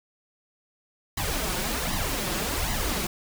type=noise with flanger; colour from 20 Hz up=pink; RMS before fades=-28 dBFS; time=1.17-3.07 s; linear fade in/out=5 ms; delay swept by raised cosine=1 to 5.6 ms; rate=1.3 Hz; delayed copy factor=+0.75; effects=none